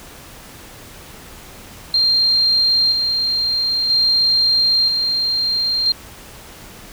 sine tone with tremolo, 4186 Hz, C8, in tune, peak -12 dBFS, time 1.94-5.92 s, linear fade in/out 2 ms, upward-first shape square, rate 0.51 Hz, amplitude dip 35%, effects pink hiss -39 dBFS RMS until 6.92 s

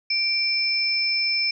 sine tone pair together, 2349 / 5261 Hz, D7 / E8, 0 / -4 cents, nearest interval octave + major second, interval 1396 cents, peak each -24 / -22 dBFS, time 0.1-1.51 s, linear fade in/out 5 ms, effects none

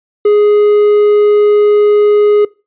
triangle tone, 416.2 Hz, G#4, 4 cents sharp, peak -3 dBFS, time 0.25-2.45 s, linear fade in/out 5 ms, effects noise-tail reverb RT60 0.3 s tail -23 dB re dry + resampled to 8000 Hz

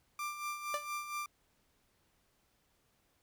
30% pulse tone with tremolo, 1185 Hz, D6, 15 cents sharp, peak -33 dBFS, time 0.19-1.26 s, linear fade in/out 2 ms, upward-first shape sine, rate 4.3 Hz, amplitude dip 60%
25% pulse tone with exponential decay, 587.3 Hz, D5, in tune, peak -29 dBFS, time 0.74-0.88 s, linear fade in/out 1 ms, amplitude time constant 29 ms
effects pink hiss -74 dBFS RMS until 3.22 s

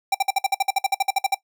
square tone bursts, 784 Hz, G5, in tune, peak -17 dBFS, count 16, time 0.12-1.346 s, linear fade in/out 5 ms, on 26 ms, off 54 ms, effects noise-tail reverb RT60 0.1 s tail -17 dB re dry

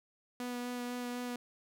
sawtooth tone with vibrato, 245.1 Hz, B3, 13 cents flat, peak -33 dBFS, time 0.4-1.36 s, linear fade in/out 2 ms, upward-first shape sine, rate 4 Hz, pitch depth 11 cents each way, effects none

